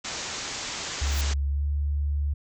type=low-pass noise; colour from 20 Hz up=white; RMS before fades=-34 dBFS; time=0.04-1.34 s; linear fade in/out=10 ms; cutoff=7500 Hz; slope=96 dB/octave
type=tone with pitch glide; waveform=sine; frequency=70.1 to 72.28 Hz; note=C#2 to D2; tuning=+20 to -27 cents; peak=-23 dBFS; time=1.01-2.34 s; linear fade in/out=10 ms; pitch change=+53 cents; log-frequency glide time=1.49-1.64 s
type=noise with exponential growth; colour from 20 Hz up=violet; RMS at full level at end=-33 dBFS; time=1.02-1.21 s; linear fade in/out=2 ms; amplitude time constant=41 ms
effects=none